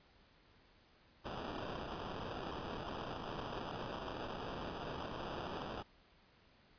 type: noise with sample-and-hold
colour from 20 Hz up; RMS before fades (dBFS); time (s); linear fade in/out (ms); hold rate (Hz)
blue; -44; 1.24-5.83; 20; 2100
effects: pink hiss -67 dBFS RMS until 6.78 s + resampled to 11025 Hz